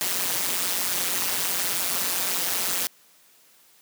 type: noise with amplitude modulation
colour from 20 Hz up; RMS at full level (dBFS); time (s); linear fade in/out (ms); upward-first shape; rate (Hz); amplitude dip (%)
white; -22; 0.01-2.87; 0; sine; 181; 90
effects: white hiss -57 dBFS RMS until 3.81 s + high-pass 150 Hz 12 dB/octave